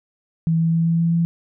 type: tone with pitch steps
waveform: sine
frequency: 163.5 / 164.45 / 165.4 / 166.36 / 167.32 / 168.29 Hz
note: E3 / E3 / E3 / E3 / E3 / E3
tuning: -14 / -4 / +6 / +16 / +26 / +36 cents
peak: -15 dBFS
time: 0.47-1.25 s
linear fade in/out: 0 ms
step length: 130 ms
effects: none